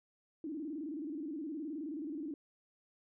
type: tone with vibrato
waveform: sine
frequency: 303 Hz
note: D#4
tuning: 46 cents flat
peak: -38 dBFS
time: 0.44-2.34 s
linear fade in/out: 2 ms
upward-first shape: square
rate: 19 Hz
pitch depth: 120 cents each way
effects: none